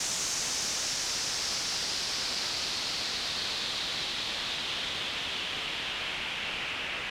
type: noise with low-pass filter sweep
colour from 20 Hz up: white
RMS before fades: -33 dBFS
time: 0-7.1 s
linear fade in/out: 5 ms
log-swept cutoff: 6500 to 2600 Hz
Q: 2.8
effects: none